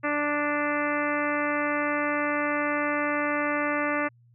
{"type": "harmonic tone", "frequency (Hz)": 293.7, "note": "D4", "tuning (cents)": 0, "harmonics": [1, 2, 3, 4, 5, 6, 7, 8, 9], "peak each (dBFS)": [-30, -30, -36, -31, -34, -33, -33, -40, -40], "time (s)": [0.03, 4.09], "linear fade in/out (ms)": 20, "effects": ["added 119 Hz sine -55 dBFS peak until 4.34 s"]}